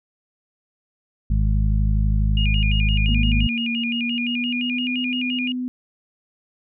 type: harmonic tone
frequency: 52.2 Hz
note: G#1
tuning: 10 cents sharp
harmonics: 1 / 2 / 3 / 4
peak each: -17 / -23 / -27 / -29 dBFS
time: 1.3-3.47 s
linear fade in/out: 5 ms
type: tone with vibrato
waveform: sine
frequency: 2637 Hz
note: E7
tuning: in tune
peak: -24 dBFS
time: 2.37-5.52 s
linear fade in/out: 2 ms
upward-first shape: square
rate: 5.8 Hz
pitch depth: 140 cents each way
type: tone with pitch glide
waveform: sine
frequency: 232.8 to 251 Hz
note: A#3 to B3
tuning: -2 to +28 cents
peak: -23 dBFS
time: 3.09-5.68 s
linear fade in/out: 0 ms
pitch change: +130 cents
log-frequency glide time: 3.76-4.95 s
effects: none